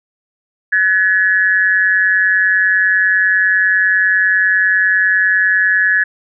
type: tone with amplitude modulation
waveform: sine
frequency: 1700 Hz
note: G#6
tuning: 40 cents sharp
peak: -6 dBFS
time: 0.72-6.04 s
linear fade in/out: 10 ms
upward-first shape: sine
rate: 190 Hz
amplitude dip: 80%
effects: none

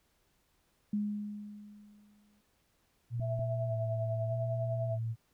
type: tone with exponential decay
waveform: sine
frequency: 207.7 Hz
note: G#3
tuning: in tune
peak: -28 dBFS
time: 0.93-2.41 s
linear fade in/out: 5 ms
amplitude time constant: 320 ms
type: tone with vibrato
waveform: sine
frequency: 116.1 Hz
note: A#2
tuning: 7 cents flat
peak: -32 dBFS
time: 3.1-5.16 s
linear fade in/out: 50 ms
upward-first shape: square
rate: 0.83 Hz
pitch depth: 37 cents each way
type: clicks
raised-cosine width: 5 ms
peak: -30 dBFS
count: 2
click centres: 3.197 / 3.393 s
type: tone with tremolo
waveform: sine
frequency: 659.3 Hz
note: E5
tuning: in tune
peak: -33 dBFS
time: 3.2-4.99 s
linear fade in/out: 50 ms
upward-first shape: sine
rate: 10 Hz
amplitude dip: 50%
effects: pink hiss -73 dBFS RMS until 5.33 s

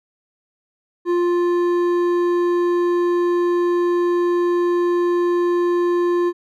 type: tone with hard clipping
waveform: sine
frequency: 350 Hz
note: F4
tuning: 4 cents sharp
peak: -17 dBFS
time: 1.05-6.33 s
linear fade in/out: 50 ms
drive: 8 dB
effects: none

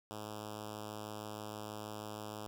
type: tone with notch filter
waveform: 5% pulse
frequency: 106.3 Hz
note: G#2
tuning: 41 cents sharp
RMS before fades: -45 dBFS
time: 0.11-2.47 s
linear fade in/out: 0 ms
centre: 1900 Hz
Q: 1.3
effects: none

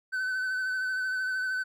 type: tone with vibrato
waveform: triangle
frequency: 1518 Hz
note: F#6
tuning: 44 cents sharp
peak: -26 dBFS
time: 0.12-1.64 s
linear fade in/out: 20 ms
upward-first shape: sine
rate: 13 Hz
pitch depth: 24 cents each way
effects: none

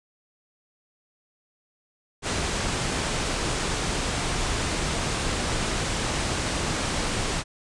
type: low-pass noise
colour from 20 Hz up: pink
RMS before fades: -27 dBFS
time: 2.22-7.44 s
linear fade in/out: 50 ms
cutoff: 9400 Hz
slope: 48 dB/octave
effects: resampled to 24000 Hz

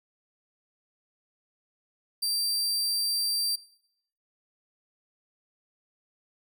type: tone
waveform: sawtooth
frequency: 4699 Hz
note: D8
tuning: in tune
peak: -23 dBFS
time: 2.22-3.56 s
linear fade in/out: 10 ms
effects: noise-tail reverb RT60 0.7 s tail -19 dB re dry

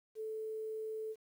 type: tone with quantisation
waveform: sine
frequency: 437.6 Hz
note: A4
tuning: 9 cents flat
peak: -38 dBFS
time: 0.15-1.16 s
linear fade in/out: 50 ms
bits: 11
effects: none

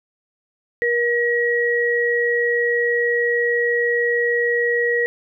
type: tone pair together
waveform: sine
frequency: 475.4 / 1906.8 Hz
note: A#4 / A#6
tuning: +34 / +39 cents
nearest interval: 2 octaves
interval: 2405 cents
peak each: -19 dBFS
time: 0.82-5.06 s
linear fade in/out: 0 ms
effects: none

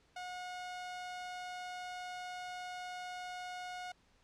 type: tone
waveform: sawtooth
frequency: 725 Hz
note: F#5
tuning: 35 cents flat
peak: -38 dBFS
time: 0.16-3.92 s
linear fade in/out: 5 ms
effects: pink hiss -70 dBFS RMS until 4.23 s + low-pass 6000 Hz 12 dB/octave

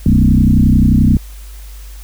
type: tone with frequency modulation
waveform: sine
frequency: 142.2 Hz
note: C#3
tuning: 45 cents sharp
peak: -6 dBFS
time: 0.06-1.17 s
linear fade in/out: 2 ms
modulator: 31.4 Hz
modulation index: 3.6
effects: added 50 Hz sine -29 dBFS peak until 2.03 s + white hiss -42 dBFS RMS until 2.03 s

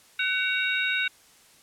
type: harmonic tone with a mistuned harmonic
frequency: 751 Hz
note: F#5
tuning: 26 cents sharp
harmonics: 2 / 3 / 4 / 5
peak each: -27 / -29 / -30 / -31 dBFS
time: 0.19-1.08 s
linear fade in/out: 5 ms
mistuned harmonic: 4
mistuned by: -150 cents
effects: white hiss -56 dBFS RMS until 1.62 s + low-pass 11000 Hz 12 dB/octave

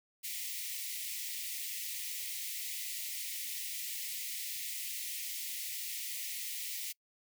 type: high-pass noise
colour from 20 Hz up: white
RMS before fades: -40 dBFS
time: 0.23-6.93 s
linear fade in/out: 20 ms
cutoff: 1900 Hz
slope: 96 dB/octave
effects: noise-tail reverb RT60 0.1 s tail -25 dB re dry

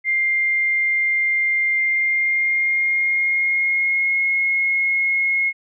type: tone with pitch glide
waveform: sine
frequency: 2100 to 2162 Hz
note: C7 to C#7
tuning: +6 to -44 cents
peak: -16 dBFS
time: 0.04-5.53 s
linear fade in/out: 50 ms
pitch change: +50 cents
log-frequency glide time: 1.7-4.22 s
effects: none

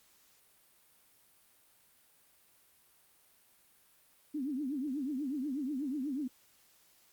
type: tone with vibrato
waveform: sine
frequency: 277.2 Hz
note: C#4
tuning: in tune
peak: -33 dBFS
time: 4.34-6.28 s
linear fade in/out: 10 ms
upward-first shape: triangle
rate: 8.2 Hz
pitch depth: 220 cents each way
effects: white hiss -66 dBFS RMS until 7.12 s + Opus 48 kbps

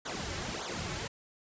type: noise with flanger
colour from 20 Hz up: pink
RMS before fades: -37 dBFS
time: 0.05-1.08 s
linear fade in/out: 10 ms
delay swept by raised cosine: 0.37 to 4.27 ms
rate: 1.7 Hz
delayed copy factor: -0.95
effects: resampled to 16000 Hz

